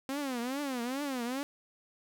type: tone with vibrato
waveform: sawtooth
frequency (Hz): 261.6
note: C4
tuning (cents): 0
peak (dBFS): -29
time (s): 0.09-1.43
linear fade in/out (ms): 0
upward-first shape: triangle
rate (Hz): 2.4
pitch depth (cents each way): 220
effects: none